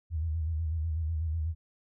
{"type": "tone with vibrato", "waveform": "sine", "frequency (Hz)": 80, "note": "D#2", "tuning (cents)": 49, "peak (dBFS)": -28, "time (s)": [0.1, 1.55], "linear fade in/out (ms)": 50, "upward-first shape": "square", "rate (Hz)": 8.1, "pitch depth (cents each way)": 64, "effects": []}